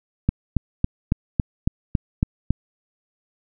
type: click train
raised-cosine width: 5 ms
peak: -5 dBFS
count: 9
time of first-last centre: 0.29-2.506 s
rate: 3.61 Hz
effects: none